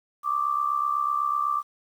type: tone with amplitude modulation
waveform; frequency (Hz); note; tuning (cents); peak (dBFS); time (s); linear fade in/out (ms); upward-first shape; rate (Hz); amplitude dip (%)
sine; 1174.7; D6; 0; -19; 0.23-1.63; 50; sine; 68; 75
effects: 9-bit